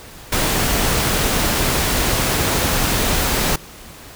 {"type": "noise", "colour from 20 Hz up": "pink", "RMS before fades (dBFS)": -18, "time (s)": [0.32, 3.56], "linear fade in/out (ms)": 5, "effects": ["pink hiss -39 dBFS RMS until 4.15 s"]}